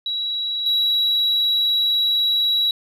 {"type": "tone pair in turn", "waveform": "sine", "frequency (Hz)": [3892, 3892], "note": ["B7", "B7"], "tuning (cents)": [-26, -26], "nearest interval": "unison", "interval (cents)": 0, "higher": "neither", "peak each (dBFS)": [-21, -14], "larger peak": "second", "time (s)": [[0.06, 0.66], [0.66, 2.71]], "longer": "second", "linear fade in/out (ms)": 2, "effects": ["tanh soft clip ceiling -14 dBFS"]}